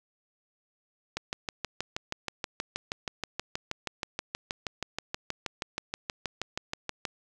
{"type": "click train", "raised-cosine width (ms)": 0.2, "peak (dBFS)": -14, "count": 38, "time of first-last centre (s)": [1.17, 7.052], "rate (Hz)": 6.29, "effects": []}